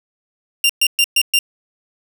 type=tone bursts; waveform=sawtooth; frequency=2785 Hz; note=F7; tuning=5 cents flat; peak=-8 dBFS; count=5; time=0.64-1.39 s; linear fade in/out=2 ms; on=54 ms; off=120 ms; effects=none